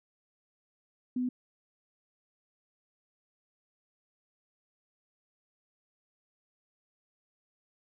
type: tone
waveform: sine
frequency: 250.5 Hz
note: B3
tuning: 25 cents sharp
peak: -28 dBFS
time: 1.16-1.29 s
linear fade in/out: 5 ms
effects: none